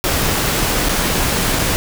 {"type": "noise with dropouts", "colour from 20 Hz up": "pink", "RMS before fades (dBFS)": -17, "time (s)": [0.04, 1.76], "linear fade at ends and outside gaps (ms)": 0, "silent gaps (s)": [[0.887, 0.893], [1.589, 1.592]], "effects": []}